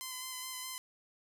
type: tone with vibrato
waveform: 5% pulse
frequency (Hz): 1026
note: C6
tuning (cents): -34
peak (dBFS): -28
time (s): 0.01-0.78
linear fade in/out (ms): 0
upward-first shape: square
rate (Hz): 4.8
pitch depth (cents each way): 14
effects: none